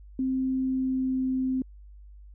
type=tone with pitch glide; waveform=sine; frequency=261.6 to 259.9 Hz; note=C4 to C4; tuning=0 to -11 cents; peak=-24 dBFS; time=0.19-1.62 s; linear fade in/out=2 ms; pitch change=-11 cents; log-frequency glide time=0.6-1.26 s; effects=added 50 Hz sine -45 dBFS peak until 2.34 s